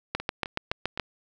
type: two click trains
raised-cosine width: 0.3 ms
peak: -10 / -19 dBFS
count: 7 / 4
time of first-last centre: 0.15-0.997 / 0.2-0.975 s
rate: 7.08 / 3.87 Hz
effects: none